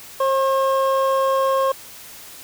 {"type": "tone pair together", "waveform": "triangle", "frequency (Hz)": [535, 1078], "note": ["C5", "C#6"], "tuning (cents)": [38, -49], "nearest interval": "octave", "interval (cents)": 1213, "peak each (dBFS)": [-16, -18], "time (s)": [0.2, 1.72], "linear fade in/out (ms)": 5, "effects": ["white hiss -40 dBFS RMS until 2.43 s"]}